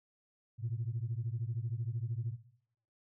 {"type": "beating tone pair", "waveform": "sine", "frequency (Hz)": [110.8, 123.8], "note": ["A2", "B2"], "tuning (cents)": [13, 5], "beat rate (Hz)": 13, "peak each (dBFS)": [-35, -37], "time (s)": [0.58, 2.37], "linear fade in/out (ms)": 50, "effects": ["noise-tail reverb RT60 0.8 s tail -19 dB re dry", "tanh soft clip ceiling -28 dBFS"]}